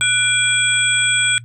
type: tone cluster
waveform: sine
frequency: 1482 / 2378 / 3335 / 8060 Hz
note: F#6 / D7 / G#7 / B8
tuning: +2 / +21 / +7 / +34 cents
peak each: -19 dBFS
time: 0.01-1.38 s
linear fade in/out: 0 ms
effects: noise-tail reverb RT60 0.1 s tail -22 dB re dry + added 118 Hz sine -34 dBFS peak until 1.44 s